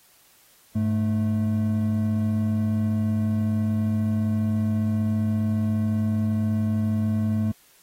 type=tone pair together; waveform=triangle; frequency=102.76 / 217.5 Hz; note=G#2 / A3; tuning=-18 / -20 cents; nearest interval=octave + minor second; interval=1298 cents; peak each=-22 / -21 dBFS; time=0.75-7.52 s; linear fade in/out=10 ms; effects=white hiss -57 dBFS RMS until 7.82 s + AAC 48 kbps